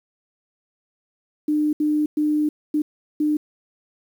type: tone bursts at uneven times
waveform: sine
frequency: 301.2 Hz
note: D4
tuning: 44 cents sharp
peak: -17 dBFS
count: 5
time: 1.48-1.73 / 1.8-2.06 / 2.17-2.49 / 2.74-2.82 / 3.2-3.37 s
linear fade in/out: 5 ms
effects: 8-bit